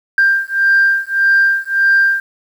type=beating tone pair; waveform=sine; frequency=1586 / 1587.7 Hz; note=G6 / G6; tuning=+20 / +22 cents; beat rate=1.7 Hz; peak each=-12 dBFS; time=0.18-2.2 s; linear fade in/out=2 ms; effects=tanh soft clip ceiling -4 dBFS + 7-bit